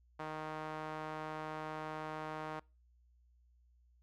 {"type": "tone with band-pass filter", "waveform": "sawtooth", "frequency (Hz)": 155.4, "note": "D#3", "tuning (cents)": -2, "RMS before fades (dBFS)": -43, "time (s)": [0.19, 2.6], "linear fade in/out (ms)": 10, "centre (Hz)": 970, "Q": 1.2, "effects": ["noise-tail reverb RT60 0.3 s tail -25 dB re dry", "added 60 Hz sine -65 dBFS peak until 4.02 s"]}